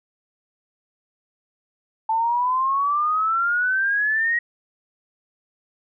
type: exponential sweep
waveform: sine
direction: up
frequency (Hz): 880 to 1904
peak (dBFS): -18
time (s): 2.09-4.39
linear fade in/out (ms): 5
effects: none